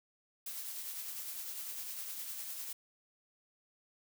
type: noise with tremolo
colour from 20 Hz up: blue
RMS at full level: -41 dBFS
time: 0.46-2.73 s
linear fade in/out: 5 ms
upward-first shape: triangle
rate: 9.9 Hz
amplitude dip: 40%
effects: none